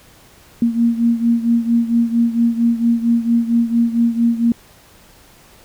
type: beating tone pair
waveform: sine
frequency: 232.2 / 236.6 Hz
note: A#3 / A#3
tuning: -7 / +26 cents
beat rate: 4.4 Hz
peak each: -14 / -18 dBFS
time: 0.62-4.52 s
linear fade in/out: 2 ms
effects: pink hiss -47 dBFS RMS until 5.64 s